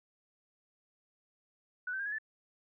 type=tone with pitch steps; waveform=sine; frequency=1480 / 1543.7 / 1610.2 / 1679.6 / 1751.9 Hz; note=F#6 / G6 / G6 / G#6 / A6; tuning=0 / -27 / +46 / +19 / -8 cents; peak=-34 dBFS; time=1.87-2.185 s; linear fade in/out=5 ms; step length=63 ms; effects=none